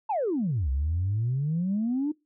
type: exponential two-way sweep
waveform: sine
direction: down then up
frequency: 932.3 to 64.2 to 307.8 Hz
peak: -23 dBFS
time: 0.09-2.12 s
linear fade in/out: 10 ms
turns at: 0.7 s
effects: noise-tail reverb RT60 0.2 s tail -22 dB re dry + tanh soft clip ceiling -20 dBFS